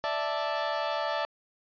30% pulse chord, D suspended second, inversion none, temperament equal, 587.3 / 659.3 / 880 Hz, D5 / E5 / A5, 0 / 0 / 0 cents, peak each -30 dBFS, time 0.04-1.25 s, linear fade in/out 0 ms, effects resampled to 11025 Hz

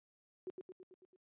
sine tone with echo, 369.8 Hz, F#4, 1 cent flat, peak -40 dBFS, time 0.47-0.5 s, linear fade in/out 0 ms, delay 110 ms, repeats 6, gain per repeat -4 dB, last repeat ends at 1.16 s, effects high-pass 150 Hz 12 dB/octave + resampled to 8000 Hz

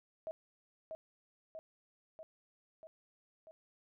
sine tone with echo, 639 Hz, D#5, 46 cents sharp, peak -38 dBFS, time 0.27-0.31 s, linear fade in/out 0 ms, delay 640 ms, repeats 5, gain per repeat -3 dB, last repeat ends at 3.51 s, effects none

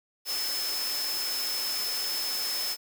sine tone in noise, 5230 Hz, E8, 15 cents flat, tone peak -30 dBFS, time 0.25-2.77 s, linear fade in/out 50 ms, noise white, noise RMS -34 dBFS, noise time 0.25-2.77 s, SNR +1 dB, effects high-pass 300 Hz 12 dB/octave

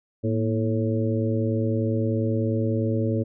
harmonic tone with a mistuned harmonic, 110 Hz, A2, in tune, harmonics 1 / 2 / 3 / 4 / 5, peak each -24 / -27 / -29 / -30 / -31 dBFS, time 0.23-3.24 s, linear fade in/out 20 ms, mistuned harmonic 2, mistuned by +100 cents, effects none

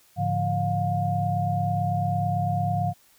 sine tone cluster, 105.1 / 143.1 / 172.1 / 710 Hz, G#2 / D3 / F3 / F5, +21 / -45 / -25 / +28 cents, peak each -27 / -29 / -30 / -26 dBFS, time 0.16-2.94 s, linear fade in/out 50 ms, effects white hiss -59 dBFS RMS until 3.18 s

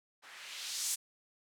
violet noise with low-pass filter sweep, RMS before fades -40 dBFS, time 0.22-0.96 s, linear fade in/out 20 ms, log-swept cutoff 1300 to 8800 Hz, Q 1.2, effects none

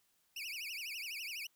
30% pulse tone with vibrato, 2553 Hz, D#7, 44 cents sharp, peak -38 dBFS, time 0.36-1.47 s, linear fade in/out 5 ms, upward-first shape triangle, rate 12 Hz, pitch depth 270 cents each way, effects white hiss -75 dBFS RMS until 1.55 s

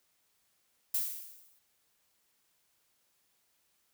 violet noise with exponential decay, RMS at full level -29 dBFS, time 0.94-1.59 s, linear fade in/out 5 ms, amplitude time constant 140 ms, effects white hiss -74 dBFS RMS until 3.93 s

